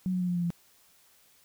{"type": "tone with pitch steps", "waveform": "sine", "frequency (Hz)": [185, 182.24, 179.53, 176.85, 174.21, 171.62], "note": ["F#3", "F#3", "F3", "F3", "F3", "F3"], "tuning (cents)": [0, -26, 48, 22, -4, -30], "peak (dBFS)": -26, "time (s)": [0.06, 0.504], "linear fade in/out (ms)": 0, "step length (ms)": 74, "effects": ["white hiss -62 dBFS RMS until 1.44 s"]}